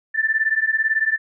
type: beating tone pair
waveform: sine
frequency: 1760 / 1778 Hz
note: A6 / A6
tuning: 0 / +18 cents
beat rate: 18 Hz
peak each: -20 dBFS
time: 0.14-1.18 s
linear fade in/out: 20 ms
effects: none